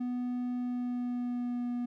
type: tone with pitch glide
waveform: triangle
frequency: 246.9 to 242.9 Hz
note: B3 to B3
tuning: 0 to -29 cents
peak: -29 dBFS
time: 0-1.86 s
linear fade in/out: 10 ms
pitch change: -29 cents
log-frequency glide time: 0.58-1.71 s
effects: none